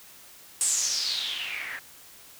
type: noise with low-pass filter sweep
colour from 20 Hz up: blue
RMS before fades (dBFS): -29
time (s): 0.61-1.79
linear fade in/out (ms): 0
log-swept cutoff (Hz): 8500 to 1700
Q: 6.6
effects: white hiss -50 dBFS RMS until 2.39 s